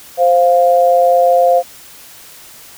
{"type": "tone pair together", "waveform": "sine", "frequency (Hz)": [523.3, 698.5], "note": ["C5", "F5"], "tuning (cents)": [0, 0], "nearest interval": "perfect fourth", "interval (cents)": 500, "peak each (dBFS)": -10, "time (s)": [0.17, 1.63], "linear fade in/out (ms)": 50, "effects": ["white hiss -38 dBFS RMS until 2.77 s"]}